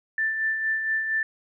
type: tone with tremolo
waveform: sine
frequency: 1770 Hz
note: A6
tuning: 10 cents sharp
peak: -21 dBFS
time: 0.18-1.23 s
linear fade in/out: 2 ms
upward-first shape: sine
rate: 4.3 Hz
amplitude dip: 45%
effects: none